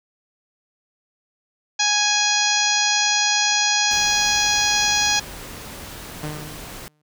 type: harmonic tone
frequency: 830.6 Hz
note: G#5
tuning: in tune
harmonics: 1 / 2 / 3 / 4 / 5 / 6 / 7 / 8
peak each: -25 / -25 / -25 / -25 / -25 / -25 / -25 / -25 dBFS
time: 1.79-5.2 s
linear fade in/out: 10 ms
type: noise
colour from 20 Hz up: pink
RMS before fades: -36 dBFS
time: 3.91-6.88 s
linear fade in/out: 0 ms
type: tone with exponential decay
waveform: sawtooth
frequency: 151.2 Hz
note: D#3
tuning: 49 cents flat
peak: -22 dBFS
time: 6.23-7.02 s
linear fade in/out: 5 ms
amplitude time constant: 170 ms
effects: none